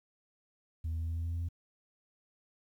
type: tone with pitch steps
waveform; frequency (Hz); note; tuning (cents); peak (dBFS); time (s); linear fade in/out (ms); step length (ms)
sine; 80.8 / 81.41 / 82.02 / 82.64 / 83.26 / 83.89 / 84.52 / 85.16; E2 / E2 / E2 / E2 / E2 / E2 / E2 / F2; -34 / -21 / -8 / +5 / +18 / +31 / +44 / -43; -30; 0.84-1.488; 10; 81
effects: tanh soft clip ceiling -31 dBFS + 11-bit